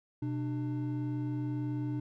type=tone pair together; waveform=triangle; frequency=125.62 / 298.5 Hz; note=B2 / D4; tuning=+30 / +28 cents; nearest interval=octave + minor third; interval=1498 cents; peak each=-32 / -33 dBFS; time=0.22-2 s; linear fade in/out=5 ms; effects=none